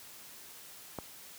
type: click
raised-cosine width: 1 ms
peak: -23 dBFS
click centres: 0.987 s
effects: white hiss -51 dBFS RMS until 1.38 s + high-pass 60 Hz 12 dB/octave